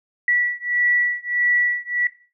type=beating tone pair; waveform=sine; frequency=1948 / 1949.6 Hz; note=B6 / B6; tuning=-24 / -23 cents; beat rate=1.6 Hz; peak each=-21 dBFS; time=0.28-2.07 s; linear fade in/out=2 ms; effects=noise-tail reverb RT60 0.4 s tail -17 dB re dry